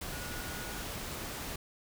sine tone in noise, 1453 Hz, F#6, 32 cents flat, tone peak -47 dBFS, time 0.12-0.82 s, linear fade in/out 5 ms, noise pink, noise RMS -40 dBFS, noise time 0.01-1.56 s, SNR -10 dB, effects none

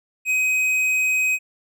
sine tone with tanh clipping, 2520 Hz, D#7, 21 cents sharp, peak -19 dBFS, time 0.25-1.39 s, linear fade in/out 50 ms, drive 10 dB, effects none

